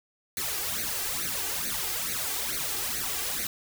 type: noise with flanger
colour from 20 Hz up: white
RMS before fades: -31 dBFS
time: 0.37-3.47 s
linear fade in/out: 2 ms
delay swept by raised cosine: 0.47 to 2.57 ms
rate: 2.3 Hz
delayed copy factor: +0.85
effects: none

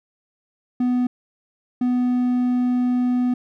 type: tone pair in turn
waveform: triangle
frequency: 248.1 / 248.1 Hz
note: B3 / B3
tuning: +8 / +8 cents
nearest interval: unison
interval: 0 cents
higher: neither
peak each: -15 dBFS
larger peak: neither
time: 0.8-1.07 / 1.81-3.34 s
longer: second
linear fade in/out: 5 ms
effects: none

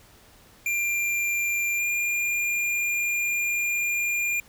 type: tone with pitch glide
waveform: square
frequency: 2382 to 2406 Hz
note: D7 to D7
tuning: +24 to +41 cents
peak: -24 dBFS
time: 0.66-4.4 s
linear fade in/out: 2 ms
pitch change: +17 cents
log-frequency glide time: 1.77-1.82 s
effects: pink hiss -54 dBFS RMS until 4.48 s

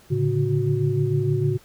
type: tone cluster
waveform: sine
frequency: 111.4 / 140.9 / 147.5 / 367.5 Hz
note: A2 / C#3 / D3 / F#4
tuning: +22 / +29 / +8 / -12 cents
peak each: -24 / -22 / -29 / -25 dBFS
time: 0.1-1.58 s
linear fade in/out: 20 ms
effects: pink hiss -53 dBFS RMS until 1.64 s

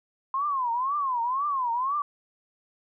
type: tone with vibrato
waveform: sine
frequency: 1046.5 Hz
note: C6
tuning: in tune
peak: -24 dBFS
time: 0.34-2.02 s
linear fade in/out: 2 ms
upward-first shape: triangle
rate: 2 Hz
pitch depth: 240 cents each way
effects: none

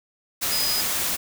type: tone in noise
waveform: sine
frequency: 4978 Hz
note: D#8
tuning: in tune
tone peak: -24 dBFS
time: 0.51-0.82 s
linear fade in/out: 20 ms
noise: white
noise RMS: -25 dBFS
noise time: 0.41-1.17 s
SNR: -2 dB
effects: none

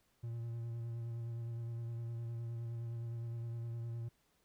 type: tone with vibrato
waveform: triangle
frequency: 116.54 Hz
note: A#2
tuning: in tune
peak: -37 dBFS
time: 0.23-4.09 s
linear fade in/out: 10 ms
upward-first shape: sine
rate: 9.7 Hz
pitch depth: 21 cents each way
effects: pink hiss -75 dBFS RMS until 4.44 s

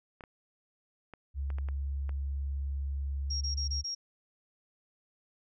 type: clicks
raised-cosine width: 0.5 ms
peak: -31 dBFS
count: 7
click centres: 0.208 / 0.238 / 1.137 / 1.503 / 1.585 / 1.687 / 2.093 s
type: tone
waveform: sine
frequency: 69.3 Hz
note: C#2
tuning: in tune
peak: -31 dBFS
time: 1.34-3.84 s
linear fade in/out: 50 ms
type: tone bursts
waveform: sine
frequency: 5588 Hz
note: F8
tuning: in tune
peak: -33 dBFS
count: 5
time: 3.3-3.95 s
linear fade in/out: 10 ms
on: 110 ms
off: 25 ms
effects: none

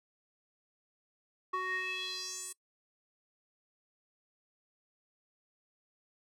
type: tone with band-pass filter sweep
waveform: square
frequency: 371.7 Hz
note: F#4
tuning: 8 cents sharp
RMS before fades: -38 dBFS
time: 1.53-2.53 s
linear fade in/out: 10 ms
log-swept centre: 1200 to 9500 Hz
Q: 4.2
effects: noise-tail reverb RT60 0.1 s tail -23 dB re dry

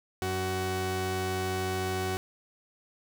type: tone pair together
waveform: sawtooth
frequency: 93.6 / 374.4 Hz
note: F#2 / F#4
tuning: +20 / +20 cents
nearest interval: 2 octaves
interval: 2400 cents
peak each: -29 / -26 dBFS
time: 0.22-2.17 s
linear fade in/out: 0 ms
effects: none

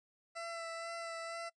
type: tone with vibrato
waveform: 20% pulse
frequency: 668 Hz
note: E5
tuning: 23 cents sharp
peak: -36 dBFS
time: 0.35-1.5 s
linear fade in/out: 20 ms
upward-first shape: sine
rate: 2.1 Hz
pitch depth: 17 cents each way
effects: noise-tail reverb RT60 0.1 s tail -22 dB re dry + resampled to 22050 Hz

